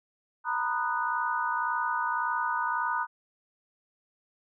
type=chord; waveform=sine; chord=B major seventh; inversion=third; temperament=just; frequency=926 / 987.8 / 1234.7 / 1481.6 Hz; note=A#5 / B5 / D#6 / F#6; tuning=-12 / 0 / -14 / +2 cents; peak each=-32 dBFS; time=0.44-3.07 s; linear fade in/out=50 ms; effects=none